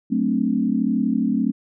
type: chord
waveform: sine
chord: D dominant seventh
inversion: first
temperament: equal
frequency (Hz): 185 / 220 / 261.6 / 293.7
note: F#3 / A3 / C4 / D4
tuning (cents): 0 / 0 / 0 / 0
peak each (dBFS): -26 / -21 / -22 / -27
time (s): 0.1-1.52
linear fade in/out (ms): 20
effects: none